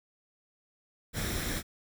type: noise with comb filter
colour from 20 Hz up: pink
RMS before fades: -33 dBFS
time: 1.13-1.63 s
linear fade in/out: 50 ms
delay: 0.54 ms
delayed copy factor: +0.5
effects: none